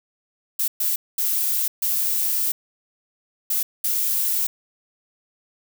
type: noise bursts at uneven times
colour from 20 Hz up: violet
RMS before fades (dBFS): -22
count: 6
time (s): 0.59-0.68 / 0.8-0.96 / 1.18-1.68 / 1.82-2.52 / 3.5-3.63 / 3.84-4.47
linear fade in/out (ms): 5
effects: none